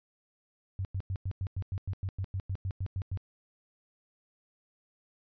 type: tone bursts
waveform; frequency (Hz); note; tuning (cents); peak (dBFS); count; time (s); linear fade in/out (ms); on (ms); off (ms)
sine; 95.3; G2; -48; -30; 16; 0.79-3.174; 0; 59; 96
effects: resampled to 11025 Hz